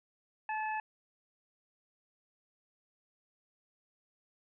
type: harmonic tone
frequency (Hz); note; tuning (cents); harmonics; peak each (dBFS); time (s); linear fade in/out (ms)
865; A5; -30; 1 / 2 / 3; -34 / -40 / -44; 0.49-0.8; 2
effects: none